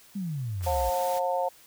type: exponential sweep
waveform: sine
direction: down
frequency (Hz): 208.6 to 54.4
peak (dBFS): -29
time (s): 0.15-0.9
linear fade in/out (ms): 10
type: clicks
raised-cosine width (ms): 0.5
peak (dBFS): -36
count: 2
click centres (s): 0.61 / 0.619
type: noise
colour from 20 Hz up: white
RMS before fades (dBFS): -40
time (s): 0.62-1.2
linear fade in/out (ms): 20
type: harmonic tone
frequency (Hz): 179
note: F3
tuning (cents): +43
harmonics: 3 / 4 / 5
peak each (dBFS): -28 / -29 / -30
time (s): 0.66-1.49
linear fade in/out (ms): 10
effects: white hiss -55 dBFS RMS until 1.66 s